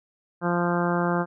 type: harmonic tone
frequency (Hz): 174.1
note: F3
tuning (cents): -5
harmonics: 1 / 2 / 3 / 4 / 5 / 6 / 7 / 8 / 9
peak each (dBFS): -25 / -28 / -30 / -31 / -32 / -33 / -33 / -34 / -35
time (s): 0.41-1.26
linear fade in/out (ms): 50
effects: none